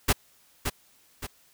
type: noise with echo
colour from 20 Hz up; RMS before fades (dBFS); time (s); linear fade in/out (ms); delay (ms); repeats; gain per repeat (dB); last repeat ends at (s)
pink; -21; 0.08-0.13; 10; 570; 2; -7; 1.27
effects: white hiss -61 dBFS RMS until 1.53 s